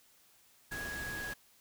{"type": "tone in noise", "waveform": "sine", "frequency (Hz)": 1661.2, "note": "G#6", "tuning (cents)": 0, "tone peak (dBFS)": -39, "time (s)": [0.71, 1.34], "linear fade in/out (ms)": 10, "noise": "pink", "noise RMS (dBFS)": -44, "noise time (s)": [0.71, 1.34], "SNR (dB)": 2, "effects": ["white hiss -65 dBFS RMS until 1.6 s"]}